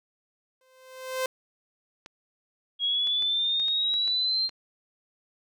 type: tone with exponential growth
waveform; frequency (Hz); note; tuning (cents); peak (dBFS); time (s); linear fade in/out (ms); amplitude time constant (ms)
sawtooth; 518; C5; -17; -20; 0.61-1.26; 2; 140
type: clicks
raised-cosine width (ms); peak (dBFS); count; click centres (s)
0.2; -25; 8; 2.061 / 3.072 / 3.224 / 3.599 / 3.683 / 3.94 / 4.077 / 4.493
type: exponential sweep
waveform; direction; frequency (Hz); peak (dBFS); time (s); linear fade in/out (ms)
sine; up; 3290 to 4186; -23; 2.79-4.5; 50
effects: none